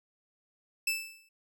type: tone with exponential decay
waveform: sawtooth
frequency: 2637 Hz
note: E7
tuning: in tune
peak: -22 dBFS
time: 0.87-1.29 s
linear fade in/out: 5 ms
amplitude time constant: 90 ms
effects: none